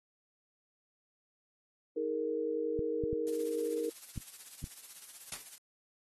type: chord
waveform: sine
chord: D# suspended fourth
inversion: none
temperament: equal with one note detuned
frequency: 315.8 / 415.3 / 466.2 Hz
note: D#4 / G#4 / A#4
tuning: +26 / 0 / 0 cents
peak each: -38 / -39 / -33 dBFS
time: 1.96-3.9 s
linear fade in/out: 10 ms
type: clicks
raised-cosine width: 5 ms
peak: -26 dBFS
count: 5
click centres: 2.792 / 3.038 / 3.13 / 4.177 / 4.641 s
type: noise with tremolo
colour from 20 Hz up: blue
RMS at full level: -46 dBFS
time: 3.27-5.58 s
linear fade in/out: 0 ms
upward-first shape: sine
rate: 16 Hz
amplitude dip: 65%
type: noise with exponential decay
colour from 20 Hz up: white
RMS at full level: -36 dBFS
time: 5.32-5.49 s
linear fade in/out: 2 ms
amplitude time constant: 36 ms
effects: AAC 32 kbps